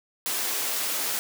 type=high-pass noise; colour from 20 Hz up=white; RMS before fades=-28 dBFS; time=0.26-1.19 s; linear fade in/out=0 ms; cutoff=270 Hz; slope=12 dB/octave; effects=none